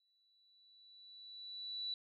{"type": "tone with exponential growth", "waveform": "sine", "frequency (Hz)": 3951, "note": "B7", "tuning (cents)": 0, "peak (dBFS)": -37, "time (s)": [0, 1.94], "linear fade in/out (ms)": 2, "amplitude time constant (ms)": 420, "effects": []}